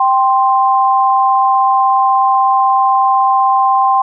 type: tone pair together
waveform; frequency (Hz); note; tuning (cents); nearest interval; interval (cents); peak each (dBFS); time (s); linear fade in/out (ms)
sine; 784 / 1047.3; G5 / C6; 0 / +1; perfect fourth; 501; -11; 0-4.02; 5
effects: none